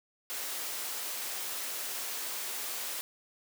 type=high-pass noise; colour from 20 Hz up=white; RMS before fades=-37 dBFS; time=0.3-3.01 s; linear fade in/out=0 ms; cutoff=350 Hz; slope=12 dB/octave; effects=none